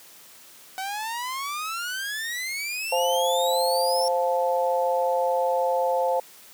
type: exponential sweep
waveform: sawtooth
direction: up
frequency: 751 to 5500 Hz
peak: -25 dBFS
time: 0.78-4.08 s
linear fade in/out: 0 ms
type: chord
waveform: sine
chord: F major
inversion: second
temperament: just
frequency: 523.8 / 698.5 / 873.1 Hz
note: C5 / F5 / A5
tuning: +2 / 0 / -14 cents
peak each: -23 / -27 / -26 dBFS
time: 2.92-6.2 s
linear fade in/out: 5 ms
effects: white hiss -49 dBFS RMS until 6.53 s + high-pass 150 Hz 12 dB/octave